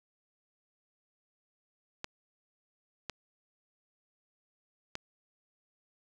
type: clicks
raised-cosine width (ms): 0.2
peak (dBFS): -19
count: 3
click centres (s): 2.044 / 3.097 / 4.954
effects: none